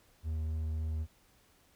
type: tone with vibrato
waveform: triangle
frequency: 78.8 Hz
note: D#2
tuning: 23 cents sharp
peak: -30 dBFS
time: 0.23-1.07 s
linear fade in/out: 50 ms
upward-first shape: triangle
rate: 3.7 Hz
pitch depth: 9 cents each way
effects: pink hiss -66 dBFS RMS until 1.75 s

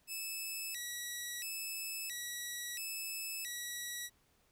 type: tone with vibrato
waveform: 10% pulse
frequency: 2245 Hz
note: C#7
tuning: 21 cents sharp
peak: -31 dBFS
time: 0.07-4.1 s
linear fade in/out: 50 ms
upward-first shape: square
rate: 0.74 Hz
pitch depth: 260 cents each way
effects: pink hiss -72 dBFS RMS until 4.51 s

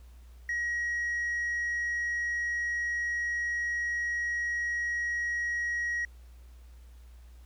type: tone with tanh clipping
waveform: sine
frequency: 1900 Hz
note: A#6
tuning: 33 cents sharp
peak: -29 dBFS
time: 0.49-6.05 s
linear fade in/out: 2 ms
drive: 1 dB
effects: added 60 Hz sine -48 dBFS peak until 7.45 s + pink hiss -65 dBFS RMS until 7.45 s

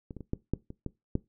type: clicks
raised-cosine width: 3 ms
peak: -27 / -28 / -28 / -16 / -14 / -28 / -21 / -14 dBFS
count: 8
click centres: 0.108 / 0.167 / 0.207 / 0.334 / 0.536 / 0.704 / 0.863 / 1.154 s
effects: noise-tail reverb RT60 0.2 s tail -20 dB re dry

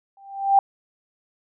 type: tone with exponential growth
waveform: sine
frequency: 788 Hz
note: G5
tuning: 9 cents sharp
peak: -9 dBFS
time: 0.17-0.59 s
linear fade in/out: 2 ms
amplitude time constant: 90 ms
effects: none

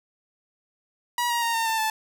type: tone with pitch steps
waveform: sawtooth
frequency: 964 / 945.8 / 927.9 / 910.4 / 893.2 / 876.4 Hz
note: B5 / A#5 / A#5 / A#5 / A5 / A5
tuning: -42 / +25 / -8 / -41 / +26 / -7 cents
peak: -19 dBFS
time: 1.18-1.9 s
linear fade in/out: 2 ms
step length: 120 ms
effects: none

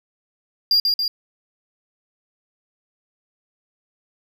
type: tone with echo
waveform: triangle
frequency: 4796 Hz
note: D8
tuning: 36 cents sharp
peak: -12 dBFS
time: 0.71-0.8 s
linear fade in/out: 2 ms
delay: 140 ms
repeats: 2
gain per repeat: -3 dB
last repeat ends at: 1.08 s
effects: none

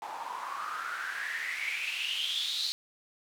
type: noise with band-pass filter sweep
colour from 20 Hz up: white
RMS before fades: -35 dBFS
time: 0.02-2.72 s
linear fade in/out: 0 ms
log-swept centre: 820 to 4200 Hz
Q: 8.6
effects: none

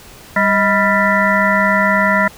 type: harmonic tone with a mistuned harmonic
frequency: 197.4 Hz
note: G3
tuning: 12 cents sharp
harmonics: 1 / 3 / 5 / 7 / 9 / 10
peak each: -18 / -18 / -18 / -18 / -18 / -18 dBFS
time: 0.36-2.28 s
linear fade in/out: 5 ms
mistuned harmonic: 3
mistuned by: +110 cents
effects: pink hiss -39 dBFS RMS until 2.37 s

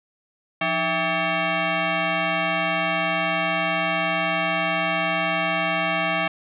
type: tone with frequency modulation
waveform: sine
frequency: 792 Hz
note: G5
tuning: 18 cents sharp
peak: -20 dBFS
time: 0.61-6.28 s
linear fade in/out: 5 ms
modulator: 483 Hz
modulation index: 4.4
effects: none

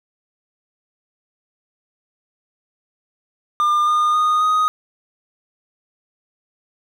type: tone with pitch steps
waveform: triangle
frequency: 1202 / 1217.4 / 1232.9 / 1248.7 Hz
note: D6 / D#6 / D#6 / D#6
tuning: +40 / -38 / -16 / +6 cents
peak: -12 dBFS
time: 3.6-4.68 s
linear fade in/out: 0 ms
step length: 270 ms
effects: none

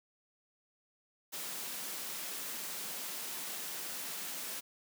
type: high-pass noise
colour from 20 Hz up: white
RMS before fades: -41 dBFS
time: 1.32-4.61 s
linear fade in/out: 20 ms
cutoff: 150 Hz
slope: 96 dB/octave
effects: none

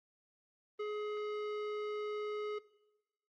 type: tone with tanh clipping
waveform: sine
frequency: 420.9 Hz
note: G#4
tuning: 23 cents sharp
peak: -38 dBFS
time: 0.79-2.59 s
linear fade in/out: 10 ms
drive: 15 dB
effects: noise-tail reverb RT60 0.9 s tail -18 dB re dry + Opus 24 kbps

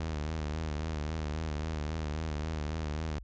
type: tone with vibrato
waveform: sawtooth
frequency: 77.4 Hz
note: D#2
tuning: 9 cents flat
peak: -29 dBFS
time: 0-3.19 s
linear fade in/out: 5 ms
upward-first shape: sine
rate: 3.7 Hz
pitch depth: 72 cents each way
effects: added 50 Hz sine -44 dBFS peak until 3.23 s + resampled to 16000 Hz

